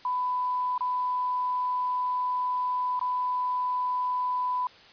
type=tone with dropouts; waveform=sine; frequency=998 Hz; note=B5; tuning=18 cents sharp; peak=-25 dBFS; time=0.05-4.67 s; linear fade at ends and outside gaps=2 ms; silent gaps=0.779-0.807 / 2.994-3.012 s; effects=white hiss -52 dBFS RMS until 4.92 s + resampled to 11025 Hz